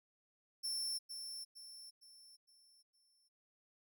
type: tone with echo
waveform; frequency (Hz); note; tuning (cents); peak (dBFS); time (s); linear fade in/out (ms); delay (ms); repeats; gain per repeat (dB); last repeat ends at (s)
sawtooth; 5380; E8; +34; -35; 0.63-0.99; 20; 460; 5; -7; 3.29
effects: none